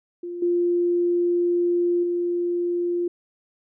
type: tone with level steps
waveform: sine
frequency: 349.2 Hz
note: F4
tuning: in tune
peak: -29 / -18 / -21 dBFS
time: 0.23-3.08 s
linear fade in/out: 5 ms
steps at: 0.42 / 2.03 s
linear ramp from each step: 5 ms
effects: none